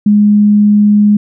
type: tone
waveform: sine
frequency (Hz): 207.7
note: G#3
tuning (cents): 0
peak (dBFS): -4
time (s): 0.06-1.17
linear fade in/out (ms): 5
effects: none